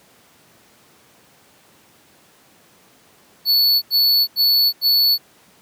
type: tone bursts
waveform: square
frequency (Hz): 4435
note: C#8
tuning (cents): 0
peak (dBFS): -13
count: 4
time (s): 3.45-5.182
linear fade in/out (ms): 50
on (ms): 370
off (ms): 84
effects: pink hiss -52 dBFS RMS until 5.61 s + high-pass 150 Hz 12 dB/octave